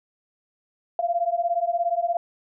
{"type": "beating tone pair", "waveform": "sine", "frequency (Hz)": [680, 697], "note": ["F5", "F5"], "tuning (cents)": [-46, -4], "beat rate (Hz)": 17, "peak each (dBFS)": -24, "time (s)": [0.99, 2.17], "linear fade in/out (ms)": 2, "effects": []}